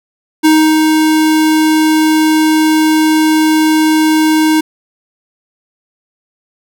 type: tone with ADSR envelope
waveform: square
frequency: 312.7 Hz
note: D#4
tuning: 9 cents sharp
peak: -5 dBFS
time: 0.43-4.61 s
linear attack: 22 ms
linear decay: 300 ms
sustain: -3 dB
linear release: 9 ms
effects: none